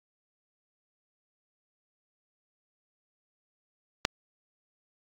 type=click; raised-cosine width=0.2 ms; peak=-5 dBFS; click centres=4.051 s; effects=AAC 48 kbps